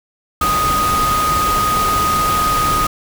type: tone in noise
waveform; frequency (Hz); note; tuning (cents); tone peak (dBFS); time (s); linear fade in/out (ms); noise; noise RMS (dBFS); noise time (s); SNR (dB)
sine; 1244.5; D#6; 0; -14; 0.41-2.87; 5; pink; -21; 0.41-2.87; +4
effects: none